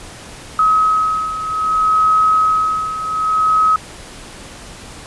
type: beating tone pair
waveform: sine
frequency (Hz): 1274 / 1274.63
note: D#6 / D#6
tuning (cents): +41 / +41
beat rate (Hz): 0.63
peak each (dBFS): -18 / -13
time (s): 0.59-3.76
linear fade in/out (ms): 2
effects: pink hiss -35 dBFS RMS until 5.06 s + resampled to 24000 Hz